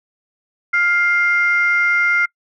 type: tone pair together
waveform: sine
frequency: 1405 / 2105 Hz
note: F6 / C7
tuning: +10 / +10 cents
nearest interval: perfect fifth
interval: 700 cents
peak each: -15 dBFS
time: 0.73-2.26 s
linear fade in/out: 10 ms
effects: noise-tail reverb RT60 0.1 s tail -26 dB re dry + tanh soft clip ceiling -6 dBFS